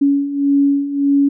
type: beating tone pair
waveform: sine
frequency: 279.8 / 281.5 Hz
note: C#4 / C#4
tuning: +16 / +27 cents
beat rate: 1.7 Hz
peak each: -18 / -13 dBFS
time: 0.01-1.29 s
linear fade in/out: 10 ms
effects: none